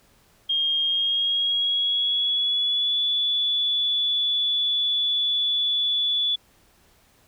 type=tone with pitch glide; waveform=sine; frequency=3230 to 3442 Hz; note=G#7 to A7; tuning=-49 to -39 cents; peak=-20 dBFS; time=0.49-6.36 s; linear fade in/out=10 ms; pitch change=+110 cents; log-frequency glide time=0.84-3 s; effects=pink hiss -59 dBFS RMS until 7.27 s